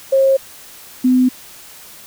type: tone pair in turn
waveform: sine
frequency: 538 / 253.9 Hz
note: C5 / B3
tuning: +48 / +48 cents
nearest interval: octave + minor second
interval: 1300 cents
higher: first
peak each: -9 dBFS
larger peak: neither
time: 0.12-0.37 / 1.04-1.29 s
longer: neither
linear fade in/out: 10 ms
effects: white hiss -39 dBFS RMS until 2.06 s